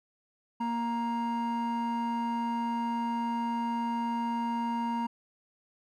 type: tone pair together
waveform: triangle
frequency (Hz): 234.1 / 936.4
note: A#3 / A#5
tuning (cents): +8 / +8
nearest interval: 2 octaves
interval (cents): 2400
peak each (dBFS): -28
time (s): 0.6-5.07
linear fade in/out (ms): 10
effects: tanh soft clip ceiling -24 dBFS